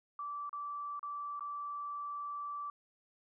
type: tone with dropouts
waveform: sine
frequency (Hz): 1162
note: D6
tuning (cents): -19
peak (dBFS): -38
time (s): 0.19-2.7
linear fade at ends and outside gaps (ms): 2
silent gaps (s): 0.494-0.529 / 0.994-1.029 / 1.395-1.407
effects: none